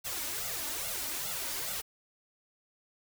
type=noise with flanger; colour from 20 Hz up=white; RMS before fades=-36 dBFS; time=0.04-1.82 s; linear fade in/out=20 ms; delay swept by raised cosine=1.4 to 3.4 ms; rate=2.4 Hz; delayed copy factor=+0.85; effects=none